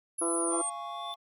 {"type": "exponential sweep", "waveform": "sine", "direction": "down", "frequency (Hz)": [10610, 8540], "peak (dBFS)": -30, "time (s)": [0.18, 0.7], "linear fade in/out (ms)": 10}
{"type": "harmonic tone", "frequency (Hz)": 168.8, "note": "E3", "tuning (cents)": 41, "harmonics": [2, 3, 4, 5, 6, 7, 8], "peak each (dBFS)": [-31, -37, -38, -47, -40, -42, -41], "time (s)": [0.21, 0.62], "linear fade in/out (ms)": 10}
{"type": "tone with exponential growth", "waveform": "triangle", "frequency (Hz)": 3520, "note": "A7", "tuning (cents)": 0, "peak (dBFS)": -36, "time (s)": [0.4, 1.14], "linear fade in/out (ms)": 0, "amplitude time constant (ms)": 160}
{"type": "chord", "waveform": "triangle", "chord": "Db major", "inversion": "first", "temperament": "just", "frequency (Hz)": [693, 831.5, 1108.7], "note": ["F5", "Ab5", "Db6"], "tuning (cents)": [-14, 2, 0], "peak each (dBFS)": [-39, -41, -37], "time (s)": [0.49, 1.16], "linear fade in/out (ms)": 50}
{"effects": []}